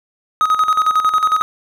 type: tone with tremolo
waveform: triangle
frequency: 1261 Hz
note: D#6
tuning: 23 cents sharp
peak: -8 dBFS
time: 0.41-1.42 s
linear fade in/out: 0 ms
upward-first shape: square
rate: 11 Hz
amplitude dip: 65%
effects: none